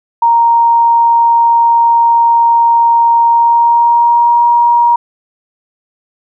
sine tone with pitch glide, 932.3 to 948 Hz, A#5 to A#5, 0 to +29 cents, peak -5 dBFS, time 0.22-4.96 s, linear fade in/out 5 ms, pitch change +29 cents, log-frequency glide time 3.27-4.44 s, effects none

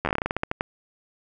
slowing click train, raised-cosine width 0.5 ms, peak -9 dBFS, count 15, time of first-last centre 0.05-0.609 s, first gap 11 ms, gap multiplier 1.18, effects none

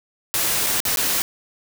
white noise with dropouts, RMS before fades -21 dBFS, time 0.34-1.22 s, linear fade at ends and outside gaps 0 ms, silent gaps 0.663-0.667 / 0.803-0.852 / 0.96-0.972 s, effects none

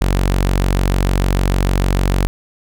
sawtooth tone, 46.67 Hz, F#1, 16 cents sharp, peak -9 dBFS, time 0.01-2.27 s, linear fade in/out 0 ms, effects none

